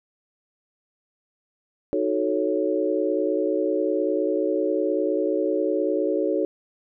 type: chord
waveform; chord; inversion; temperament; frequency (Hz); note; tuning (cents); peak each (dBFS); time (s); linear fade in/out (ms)
sine; D# half-diminished seventh; none; equal; 311.1 / 370 / 440 / 554.4; D#4 / F#4 / A4 / C#5; 0 / 0 / 0 / 0; -26; 1.93-6.45; 0
effects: none